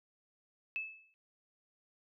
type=tone with exponential decay; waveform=sine; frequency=2612 Hz; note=E7; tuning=17 cents flat; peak=-32 dBFS; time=0.76-1.14 s; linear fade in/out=0 ms; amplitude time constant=81 ms; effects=none